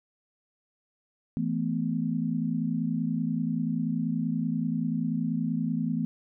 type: chord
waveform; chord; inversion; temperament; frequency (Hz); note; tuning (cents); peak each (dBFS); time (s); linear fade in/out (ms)
sine; E suspended fourth; none; equal with one note detuned; 164.81 / 220 / 250.4; E3 / A3 / B3; 0 / 0 / +24; -30; 1.37-6.05; 0
effects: none